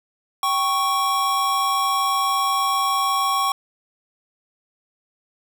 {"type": "tone pair together", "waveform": "square", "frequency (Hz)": [782.2, 1108.7], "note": ["G5", "C#6"], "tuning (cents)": [-4, 0], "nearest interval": "tritone", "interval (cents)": 604, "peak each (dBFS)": [-26, -20], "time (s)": [0.43, 3.52], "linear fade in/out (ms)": 2, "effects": []}